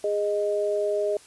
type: tone pair together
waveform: sine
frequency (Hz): 411.4 / 620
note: G#4 / D#5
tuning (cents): -16 / -6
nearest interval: perfect fifth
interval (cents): 710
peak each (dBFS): -25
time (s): 0.04-1.17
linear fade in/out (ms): 2
effects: white hiss -51 dBFS RMS until 1.26 s + resampled to 24000 Hz